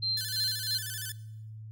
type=tone with tremolo; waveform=sine; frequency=4146 Hz; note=C8; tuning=17 cents flat; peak=-26 dBFS; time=0.02-0.78 s; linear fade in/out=10 ms; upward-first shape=sine; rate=3 Hz; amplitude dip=75%
type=tone with vibrato; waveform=5% pulse; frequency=1628 Hz; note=G#6; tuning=35 cents flat; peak=-25 dBFS; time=0.17-1.12 s; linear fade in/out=2 ms; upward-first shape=square; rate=13 Hz; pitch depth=110 cents each way
effects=noise-tail reverb RT60 0.8 s tail -19 dB re dry + added 109 Hz sine -41 dBFS peak until 1.71 s